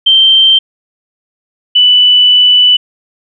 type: tone pair in turn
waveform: sine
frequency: 3133 / 2979 Hz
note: G7 / F#7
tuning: -2 / +11 cents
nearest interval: minor second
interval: 87 cents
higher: first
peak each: -3 dBFS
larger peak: neither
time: 0.06-0.59 / 1.75-2.77 s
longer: second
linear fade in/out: 10 ms
effects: none